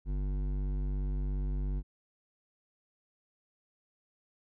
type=tone with hard clipping; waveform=sine; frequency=48.59 Hz; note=G1; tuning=15 cents flat; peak=-32 dBFS; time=0.05-1.83 s; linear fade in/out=50 ms; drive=12 dB; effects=none